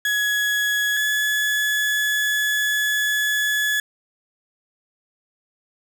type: tone pair in turn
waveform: 35% pulse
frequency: 1680 / 1705.4 Hz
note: G#6 / G#6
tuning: +19 / +45 cents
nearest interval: unison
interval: 26 cents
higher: second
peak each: -17 dBFS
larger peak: neither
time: 0.05-0.97 / 0.97-3.8 s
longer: second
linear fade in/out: 2 ms
effects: none